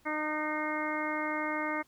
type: harmonic tone with a mistuned harmonic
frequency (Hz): 305.4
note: D#4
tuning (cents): -32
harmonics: 1 / 2 / 3 / 4 / 5 / 6 / 7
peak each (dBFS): -36 / -38 / -38 / -38 / -41 / -41 / -37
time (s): 0.05-1.83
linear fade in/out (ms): 20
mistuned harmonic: 6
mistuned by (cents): +16
effects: pink hiss -66 dBFS RMS until 1.87 s